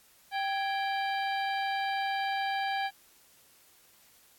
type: harmonic tone with a mistuned harmonic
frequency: 784 Hz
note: G5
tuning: in tune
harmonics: 1 / 2 / 3 / 4 / 5 / 6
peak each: -30 / -36 / -40 / -42 / -44 / -46 dBFS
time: 0.31-2.91 s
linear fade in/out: 50 ms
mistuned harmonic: 2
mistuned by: +100 cents
effects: white hiss -61 dBFS RMS until 4.38 s + AAC 64 kbps